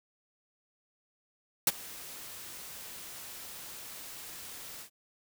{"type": "noise with ADSR envelope", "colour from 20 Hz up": "white", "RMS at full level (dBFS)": -22, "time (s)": [1.67, 4.9], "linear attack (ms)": 4, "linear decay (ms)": 33, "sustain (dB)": -23, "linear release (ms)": 89, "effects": []}